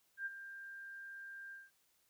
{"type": "tone with ADSR envelope", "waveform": "sine", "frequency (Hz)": 1591, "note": "G6", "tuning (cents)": 25, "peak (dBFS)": -36, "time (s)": [0.17, 1.71], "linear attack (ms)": 88, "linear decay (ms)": 28, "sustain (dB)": -11, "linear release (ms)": 190, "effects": ["white hiss -75 dBFS RMS until 2.09 s"]}